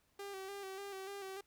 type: tone with vibrato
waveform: sawtooth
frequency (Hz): 391.5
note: G4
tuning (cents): -2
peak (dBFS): -40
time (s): 0.19-1.41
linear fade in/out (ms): 5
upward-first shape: square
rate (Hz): 3.4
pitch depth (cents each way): 37
effects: pink hiss -75 dBFS RMS until 1.46 s